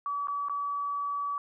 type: tone with dropouts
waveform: sine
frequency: 1144 Hz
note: D6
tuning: 46 cents flat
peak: -29 dBFS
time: 0.06-1.38 s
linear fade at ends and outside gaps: 1 ms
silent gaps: 0.272-0.283 / 0.485-0.496 s
effects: none